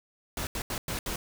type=noise bursts at uneven times; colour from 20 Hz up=pink; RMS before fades=-33 dBFS; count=5; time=0.37-0.47 / 0.55-0.62 / 0.7-0.78 / 0.88-0.99 / 1.06-1.16 s; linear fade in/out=2 ms; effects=none

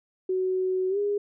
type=tone with pitch glide; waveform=sine; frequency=372.7 to 408.8 Hz; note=F#4 to G#4; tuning=+13 to -27 cents; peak=-23 dBFS; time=0.29-1.18 s; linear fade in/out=5 ms; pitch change=+160 cents; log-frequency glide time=0.89-0.98 s; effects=none

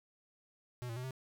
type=tone with pitch steps; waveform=square; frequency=123.6 / 115 / 126.1 / 130.9 Hz; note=B2 / A#2 / B2 / C3; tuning=+2 / -23 / +36 / +1 cents; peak=-40 dBFS; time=0.82-1.108 s; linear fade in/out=0 ms; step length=72 ms; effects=none

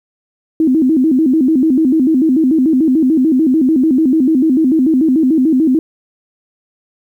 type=tone with vibrato; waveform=sine; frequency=286.8 Hz; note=D4; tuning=41 cents flat; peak=-8 dBFS; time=0.6-5.79 s; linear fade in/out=2 ms; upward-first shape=square; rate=6.8 Hz; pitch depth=190 cents each way; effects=8-bit

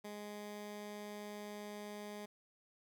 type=tone; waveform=15% pulse; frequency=207.7 Hz; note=G#3; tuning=in tune; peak=-39 dBFS; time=0.04-2.26 s; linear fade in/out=10 ms; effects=none

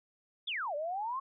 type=exponential two-way sweep; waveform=sine; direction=down then up; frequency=3676 to 569 to 1102 Hz; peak=-33 dBFS; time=0.47-1.2 s; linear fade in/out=10 ms; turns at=0.75 s; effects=none

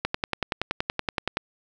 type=click train; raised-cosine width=0.3 ms; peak=-8 dBFS; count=15; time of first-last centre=0.05-1.371 s; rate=10.6 Hz; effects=none

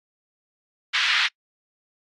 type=band-pass noise; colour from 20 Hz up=pink; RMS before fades=-22 dBFS; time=0.93-1.28 s; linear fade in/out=20 ms; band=1600 to 3900 Hz; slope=24 dB/octave; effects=noise-tail reverb RT60 0.1 s tail -26 dB re dry + AAC 32 kbps

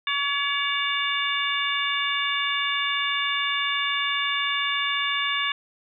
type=harmonic tone with a mistuned harmonic; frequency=566 Hz; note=C#5; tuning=36 cents sharp; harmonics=2 / 3 / 4 / 5 / 6; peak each=-29 / -29 / -29 / -29 / -29 dBFS; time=0.07-5.52 s; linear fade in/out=2 ms; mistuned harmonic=6; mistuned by=+78 cents; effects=none

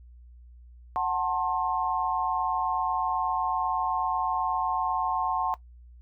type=chord; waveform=sine; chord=F# diminished; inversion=none; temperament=just; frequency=740 / 888 / 1065.6 Hz; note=F#5 / A5 / C6; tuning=0 / +16 / +31 cents; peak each=-29 dBFS; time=0.96-5.54 s; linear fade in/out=0 ms; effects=noise-tail reverb RT60 0.1 s tail -17 dB re dry + added 60 Hz sine -47 dBFS peak until 6.01 s

